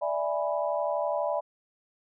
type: chord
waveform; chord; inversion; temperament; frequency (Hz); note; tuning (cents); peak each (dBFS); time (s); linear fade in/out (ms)
sine; E dominant seventh; third; equal; 587.3 / 659.3 / 830.6 / 987.8; D5 / E5 / G#5 / B5; 0 / 0 / 0 / 0; -29 / -31 / -34 / -34; 0.01-1.41; 20
effects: none